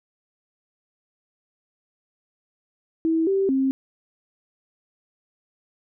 sine tone with pitch steps, 324.5 / 389 / 267 Hz, E4 / G4 / C4, -27 / -13 / +35 cents, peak -18 dBFS, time 3.05-3.71 s, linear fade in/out 0 ms, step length 220 ms, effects none

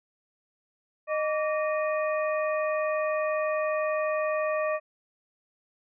harmonic tone with a mistuned harmonic, 617 Hz, D#5, 15 cents flat, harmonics 1 / 2 / 3 / 4, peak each -26 / -32 / -36 / -38 dBFS, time 1.07-4.8 s, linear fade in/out 50 ms, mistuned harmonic 2, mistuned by -120 cents, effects none

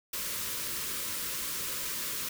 white band-stop noise, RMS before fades -35 dBFS, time 0.13-2.29 s, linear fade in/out 5 ms, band 600 to 930 Hz, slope 96 dB/octave, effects none

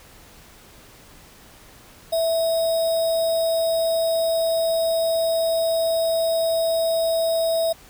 sine tone with sample-and-hold, 657 Hz, E5, 6 cents flat, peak -18 dBFS, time 2.12-7.73 s, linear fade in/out 10 ms, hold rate 4410 Hz, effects pink hiss -48 dBFS RMS until 7.89 s

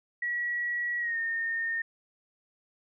sine tone with pitch glide, 1925 to 1830.7 Hz, B6 to A#6, -45 to -32 cents, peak -28 dBFS, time 0.22-1.82 s, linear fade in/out 5 ms, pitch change -87 cents, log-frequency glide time 0.99-1.17 s, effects none

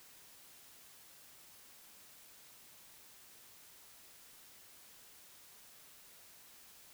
silence, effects white hiss -59 dBFS RMS until 6.93 s

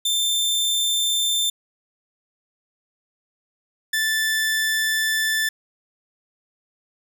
sawtooth tone pair in turn, 3569 / 1758.9 Hz, A7 / A6, +24 / -1 cents, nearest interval octave, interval 1225 cents, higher first, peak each -16 dBFS, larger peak neither, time 0.05-1.5 / 3.93-5.49 s, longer second, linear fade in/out 5 ms, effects none

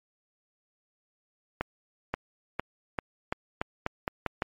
accelerating click train, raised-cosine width 0.5 ms, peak -13 dBFS, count 10, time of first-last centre 1.61-4.422 s, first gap 530 ms, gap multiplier 0.86, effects MP3 64 kbps

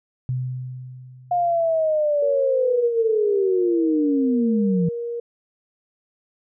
sine tone with exponential decay, 127.4 Hz, C3, 46 cents flat, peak -20 dBFS, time 0.29-2 s, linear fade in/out 0 ms, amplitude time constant 370 ms
sine linear sweep, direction down, 714 to 164.81 Hz, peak -17 dBFS, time 1.31-4.89 s, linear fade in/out 5 ms
sine tone with pitch glide, 466.1 to 471.5 Hz, A#4 to A#4, 0 to +20 cents, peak -25 dBFS, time 2.22-5.2 s, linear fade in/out 5 ms, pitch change +20 cents, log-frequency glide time 4.79-4.87 s
effects none

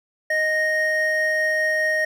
triangle tone pair together, 622.3 / 1862.1 Hz, D#5 / A#6, 0 / -2 cents, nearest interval octave + perfect fifth, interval 1898 cents, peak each -22 / -18 dBFS, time 0.3-2.05 s, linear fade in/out 5 ms, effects none

